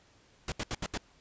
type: noise bursts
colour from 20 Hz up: pink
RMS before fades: -34 dBFS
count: 5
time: 0.48-0.976 s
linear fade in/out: 2 ms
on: 40 ms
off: 74 ms
effects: pink hiss -63 dBFS RMS until 1.2 s + resampled to 16000 Hz